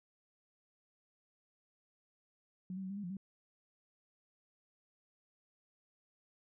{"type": "tone with pitch steps", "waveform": "sine", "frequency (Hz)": [184.5, 192.2, 187.6, 198.1, 205.2, 175.4, 194.2], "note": ["F#3", "G3", "F#3", "G3", "G#3", "F3", "G3"], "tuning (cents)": [-5, -34, 24, 18, -21, 8, -16], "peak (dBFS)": -39, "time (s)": [2.7, 3.169], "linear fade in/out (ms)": 2, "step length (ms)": 67, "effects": []}